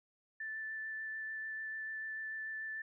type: tone with vibrato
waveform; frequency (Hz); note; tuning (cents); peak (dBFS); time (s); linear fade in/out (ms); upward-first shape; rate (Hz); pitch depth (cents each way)
sine; 1760; A6; 0; -39; 0.4-2.82; 5; sine; 6.8; 9
effects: none